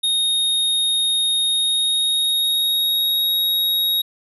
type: tone with pitch glide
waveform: square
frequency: 3719 to 3780 Hz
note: A#7 to A#7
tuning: -5 to +23 cents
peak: -17 dBFS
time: 0.03-4.02 s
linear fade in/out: 10 ms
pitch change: +28 cents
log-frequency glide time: 1.43-3.3 s
effects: none